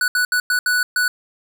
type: tone bursts at uneven times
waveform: square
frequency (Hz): 1480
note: F#6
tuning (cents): 0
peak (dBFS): -16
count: 6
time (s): 0.01-0.08 / 0.15-0.25 / 0.32-0.4 / 0.5-0.59 / 0.66-0.83 / 0.96-1.08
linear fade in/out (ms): 2
effects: none